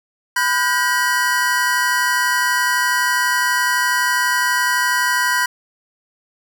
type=tone cluster; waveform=square; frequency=997 / 1448 / 1580 / 1925 Hz; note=B5 / F#6 / G6 / B6; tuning=+16 / -38 / +13 / -45 cents; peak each=-21 / -24 / -21 / -22 dBFS; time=0.36-5.46 s; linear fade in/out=5 ms; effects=none